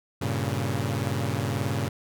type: chord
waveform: sawtooth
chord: G diminished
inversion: none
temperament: equal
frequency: 98 / 116.54 / 138.59 Hz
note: G2 / Bb2 / Db3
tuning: 0 / 0 / 0 cents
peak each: -26 dBFS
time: 0.21-1.89 s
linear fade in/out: 10 ms
effects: none